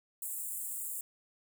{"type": "high-pass noise", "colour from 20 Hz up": "pink", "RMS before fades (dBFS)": -39, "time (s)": [0.22, 1.01], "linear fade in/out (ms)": 2, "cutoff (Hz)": 7400, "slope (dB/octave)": 96, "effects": []}